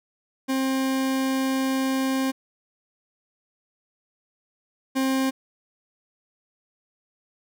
40% pulse tone pair in turn, 265.3 / 265.3 Hz, C4 / C4, +24 / +24 cents, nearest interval unison, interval 0 cents, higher neither, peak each -21 / -20 dBFS, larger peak second, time 0.48-2.32 / 4.95-5.31 s, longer first, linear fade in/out 20 ms, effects none

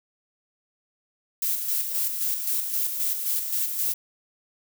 violet noise with tremolo, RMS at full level -25 dBFS, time 1.42-3.94 s, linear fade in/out 5 ms, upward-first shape square, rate 3.8 Hz, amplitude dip 45%, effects none

